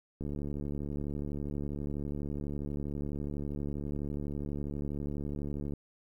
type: click train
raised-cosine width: 3 ms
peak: -25 dBFS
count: 400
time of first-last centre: 0.21-5.736 s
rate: 72.2 Hz
effects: 11-bit